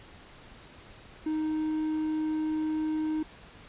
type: tone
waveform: triangle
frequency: 311.1 Hz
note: D#4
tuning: in tune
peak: -25 dBFS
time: 1.26-3.23 s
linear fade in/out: 5 ms
effects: pink hiss -51 dBFS RMS until 3.68 s + resampled to 8000 Hz